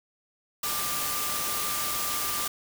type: tone in noise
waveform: sine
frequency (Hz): 1188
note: D6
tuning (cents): +20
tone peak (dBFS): -35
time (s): 0.63-2.48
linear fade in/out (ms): 5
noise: white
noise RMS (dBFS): -30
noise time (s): 0.63-2.48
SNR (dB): -8
effects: none